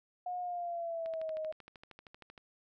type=tone with pitch glide; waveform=sine; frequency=720 to 626.8 Hz; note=F#5 to D#5; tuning=-47 to +13 cents; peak=-35 dBFS; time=0.26-1.52 s; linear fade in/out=5 ms; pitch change=-240 cents; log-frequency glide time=0.4-1.38 s
type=click train; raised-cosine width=0.3 ms; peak=-35 dBFS; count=18; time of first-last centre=1.06-2.378 s; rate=12.9 Hz
effects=none